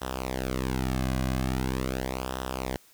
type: tone with flanger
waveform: sawtooth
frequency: 64.6 Hz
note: C2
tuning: 21 cents flat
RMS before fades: -30 dBFS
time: 0.01-2.77 s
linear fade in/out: 10 ms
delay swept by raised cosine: 0.44 to 2.24 ms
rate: 0.42 Hz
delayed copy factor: -0.8
effects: white hiss -58 dBFS RMS until 2.93 s